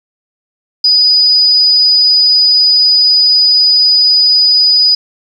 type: tone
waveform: sine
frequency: 4958 Hz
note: D#8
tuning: 7 cents flat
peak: -5 dBFS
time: 0.84-4.95 s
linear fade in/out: 5 ms
effects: 7-bit